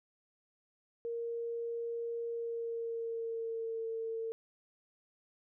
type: tone with pitch glide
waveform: sine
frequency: 466.2 to 451.6 Hz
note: A#4 to A4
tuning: 0 to +45 cents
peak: -35 dBFS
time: 1.05-4.32 s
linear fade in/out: 0 ms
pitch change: -55 cents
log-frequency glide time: 2.29-3.86 s
effects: none